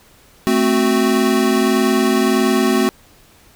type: chord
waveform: square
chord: F# diminished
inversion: first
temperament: equal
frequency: 220 / 261.6 / 370 Hz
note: A3 / C4 / F#4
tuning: 0 / 0 / 0 cents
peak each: -18 dBFS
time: 0.47-2.89 s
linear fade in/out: 0 ms
effects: pink hiss -49 dBFS RMS until 3.55 s